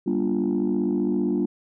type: chord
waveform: sine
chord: G minor seventh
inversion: none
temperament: equal with one note detuned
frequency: 196 / 238.5 / 293.7 / 349.2 Hz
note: G3 / Bb3 / D4 / F4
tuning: 0 / +40 / 0 / 0 cents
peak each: -25 dBFS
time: 0.06-1.46 s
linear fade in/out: 10 ms
effects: tanh soft clip ceiling -15 dBFS